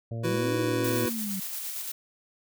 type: harmonic tone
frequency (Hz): 114.8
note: A#2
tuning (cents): -26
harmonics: 1 / 2 / 3 / 4 / 5 / 6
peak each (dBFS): -31 / -41 / -46 / -45 / -43 / -50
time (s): 0.11-1.06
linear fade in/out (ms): 5
type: chord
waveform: square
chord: E suspended second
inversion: none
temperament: just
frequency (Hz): 329.6 / 370.8 / 494.4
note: E4 / F#4 / B4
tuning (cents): 0 / +4 / +2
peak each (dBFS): -32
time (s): 0.23-1.1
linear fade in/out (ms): 20
type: linear two-way sweep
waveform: sine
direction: up then down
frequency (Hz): 155.56 to 313.6 to 186.6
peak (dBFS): -31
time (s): 0.24-1.4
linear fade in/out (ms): 5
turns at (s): 0.58
type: noise with tremolo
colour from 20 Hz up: blue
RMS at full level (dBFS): -34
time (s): 0.84-1.92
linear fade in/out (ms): 5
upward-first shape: square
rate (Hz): 8.7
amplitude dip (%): 25
effects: none